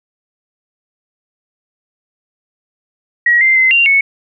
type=tone with pitch steps; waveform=sine; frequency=1908 / 2086 / 2059 / 2771 / 2208 Hz; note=A#6 / C7 / C7 / F7 / C#7; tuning=+40 / -6 / -28 / -14 / -7 cents; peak=-7 dBFS; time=3.26-4.01 s; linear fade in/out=5 ms; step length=150 ms; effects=none